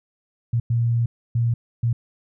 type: tone bursts at uneven times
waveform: sine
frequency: 117.5 Hz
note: A#2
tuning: 14 cents sharp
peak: -17 dBFS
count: 4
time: 0.53-0.6 / 0.7-1.06 / 1.35-1.54 / 1.83-1.93 s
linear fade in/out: 5 ms
effects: none